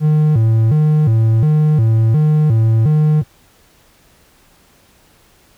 triangle tone with vibrato, 130.81 Hz, C3, in tune, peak -7 dBFS, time 0-3.24 s, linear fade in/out 50 ms, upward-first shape square, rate 1.4 Hz, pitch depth 270 cents each way, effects pink hiss -51 dBFS RMS until 5.57 s

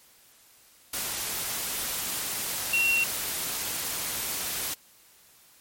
sine tone in noise, 2737 Hz, F7, 36 cents flat, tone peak -21 dBFS, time 2.73-3.04 s, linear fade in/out 5 ms, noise white, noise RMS -31 dBFS, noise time 0.93-4.74 s, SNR +7 dB, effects white hiss -57 dBFS RMS until 5.6 s + MP3 64 kbps

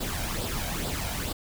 pink noise with flanger, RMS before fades -31 dBFS, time 0-1.33 s, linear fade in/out 10 ms, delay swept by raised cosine 0.23 to 1.33 ms, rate 2.3 Hz, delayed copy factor +0.55, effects none

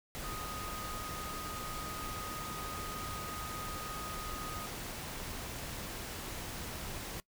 sine tone in noise, 1245 Hz, D#6, 1 cent sharp, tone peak -43 dBFS, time 0.24-4.66 s, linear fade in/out 0 ms, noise pink, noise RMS -42 dBFS, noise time 0.15-7.2 s, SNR -4 dB, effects noise-tail reverb RT60 0.1 s tail -22 dB re dry

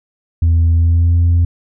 sine tone with pitch glide, 83 to 85.48 Hz, E2 to F2, +12 to -37 cents, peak -6 dBFS, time 0.42-1.45 s, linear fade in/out 5 ms, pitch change +51 cents, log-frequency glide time 0.74-1.15 s, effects tanh soft clip ceiling -7 dBFS

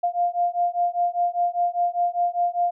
sine beating tone pair, 698.5 / 703.5 Hz, F5 / F5, 0 / +12 cents, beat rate 5 Hz, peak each -23 dBFS, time 0.03-2.71 s, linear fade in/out 10 ms, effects none

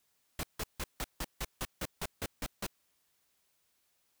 pink noise bursts, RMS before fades -36 dBFS, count 12, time 0.39-2.666 s, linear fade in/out 2 ms, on 43 ms, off 160 ms, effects white hiss -75 dBFS RMS until 4.2 s

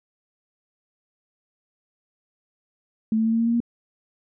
sine tone with pitch steps, 220 / 222.6 / 225.1 / 227.8 / 230.4 / 233.1 / 235.8 Hz, A3 / A3 / A3 / A#3 / A#3 / A#3 / A#3, 0 / +20 / +40 / -40 / -20 / 0 / +20 cents, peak -18 dBFS, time 3.12-3.603 s, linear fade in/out 2 ms, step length 69 ms, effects none

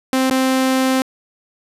sawtooth tone with dropouts, 261.6 Hz, C4, in tune, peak -10 dBFS, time 0.13-1.02 s, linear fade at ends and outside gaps 1 ms, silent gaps 0.3-0.309 s, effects resampled to 32000 Hz

